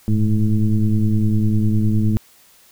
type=tone with frequency modulation; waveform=sine; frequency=104.1 Hz; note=G#2; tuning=5 cents sharp; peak=-13 dBFS; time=0.08-2.17 s; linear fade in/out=0 ms; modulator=109 Hz; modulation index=1.3; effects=white hiss -51 dBFS RMS until 2.71 s